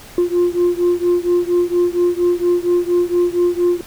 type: beating tone pair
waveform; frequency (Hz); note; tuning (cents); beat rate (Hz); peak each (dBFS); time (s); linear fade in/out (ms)
sine; 350 / 354.3; F4 / F4; +4 / +25; 4.3; -14 / -15; 0.18-3.81; 2
effects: tanh soft clip ceiling -9 dBFS + pink hiss -39 dBFS RMS until 3.86 s